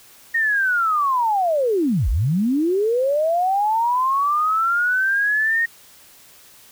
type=linear two-way sweep; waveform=sine; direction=down then up; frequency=1864.7 to 43.65 to 1864.7 Hz; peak=-16 dBFS; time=0.34-5.66 s; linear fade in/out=10 ms; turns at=2.09 s; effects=white hiss -48 dBFS RMS until 6.71 s